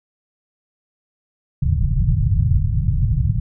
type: low-pass noise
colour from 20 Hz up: white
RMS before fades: -17 dBFS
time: 1.62-3.4 s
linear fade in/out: 5 ms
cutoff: 150 Hz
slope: 48 dB/octave
effects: none